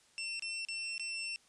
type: tone with dropouts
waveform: 25% pulse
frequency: 2699 Hz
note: E7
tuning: 40 cents sharp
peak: -33 dBFS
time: 0.18-1.36 s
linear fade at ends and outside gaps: 0 ms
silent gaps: 0.395-0.423 / 0.65-0.686 / 0.98-0.996 s
effects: white hiss -66 dBFS RMS until 1.48 s + resampled to 22050 Hz